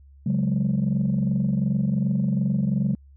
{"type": "chord", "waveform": "sine", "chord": "C# suspended fourth", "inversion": "none", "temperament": "equal", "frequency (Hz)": [138.59, 185, 207.7], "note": ["C#3", "F#3", "G#3"], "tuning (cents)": [0, 0, 0], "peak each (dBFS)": -23, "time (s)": [0.26, 2.95], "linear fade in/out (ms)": 5, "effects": ["tanh soft clip ceiling -15 dBFS", "added 69 Hz sine -47 dBFS peak until 3.16 s"]}